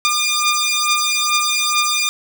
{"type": "beating tone pair", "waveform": "10% pulse", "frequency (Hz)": [1205, 1207.3], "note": ["D6", "D6"], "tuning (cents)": [44, 47], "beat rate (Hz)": 2.3, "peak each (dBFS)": -10, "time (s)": [0.05, 2.09], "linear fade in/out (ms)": 0, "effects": []}